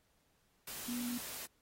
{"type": "tone in noise", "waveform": "sine", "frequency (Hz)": 242.3, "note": "B3", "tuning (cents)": -33, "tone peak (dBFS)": -37, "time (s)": [0.88, 1.18], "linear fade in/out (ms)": 5, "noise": "white", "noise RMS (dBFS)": -45, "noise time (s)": [0.67, 1.46], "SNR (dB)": 5, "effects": ["pink hiss -75 dBFS RMS until 1.61 s", "AAC 48 kbps"]}